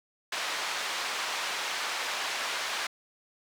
pink band-pass noise, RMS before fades -33 dBFS, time 0.32-2.87 s, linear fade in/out 5 ms, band 950 to 5400 Hz, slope 12 dB/octave, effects none

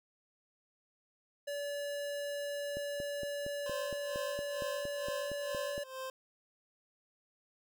square tone, 574 Hz, D5, 40 cents flat, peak -37 dBFS, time 1.47-5.84 s, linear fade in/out 10 ms
click train, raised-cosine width 2 ms, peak -30 dBFS, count 14, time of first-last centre 2.77-5.779 s, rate 4.32 Hz
25% pulse tone with tremolo, 523.3 Hz, C5, in tune, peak -35 dBFS, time 3.66-6.1 s, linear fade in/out 2 ms, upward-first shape sine, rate 2.2 Hz, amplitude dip 85%
effects none

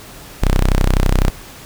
sawtooth tone, 31.92 Hz, C1, 42 cents flat, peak -7 dBFS, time 0.42-1.3 s, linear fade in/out 0 ms, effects pink hiss -37 dBFS RMS until 1.65 s

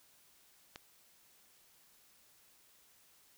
click, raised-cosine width 0.2 ms, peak -28 dBFS, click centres 0.759 s, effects white hiss -66 dBFS RMS until 3.37 s

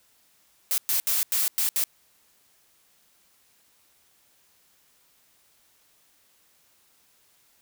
blue noise bursts at uneven times, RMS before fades -24 dBFS, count 6, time 0.71-0.78 / 0.89-1 / 1.07-1.23 / 1.32-1.48 / 1.58-1.69 / 1.76-1.84 s, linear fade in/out 0 ms, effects white hiss -63 dBFS RMS until 7.61 s

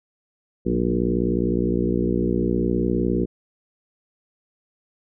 harmonic tone with a mistuned harmonic, 59.6 Hz, A#1, 39 cents sharp, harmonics 1 / 2 / 3 / 4 / 5 / 6 / 7 / 8, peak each -29 / -30 / -25 / -26 / -27 / -25 / -29 / -31 dBFS, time 0.65-3.26 s, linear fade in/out 20 ms, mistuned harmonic 3, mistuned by +51 cents, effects none

